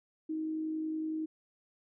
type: tone with amplitude modulation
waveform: sine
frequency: 314.8 Hz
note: D#4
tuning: 20 cents sharp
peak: -31 dBFS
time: 0.29-1.26 s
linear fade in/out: 10 ms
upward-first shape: sine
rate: 50.8 Hz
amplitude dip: 30%
effects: none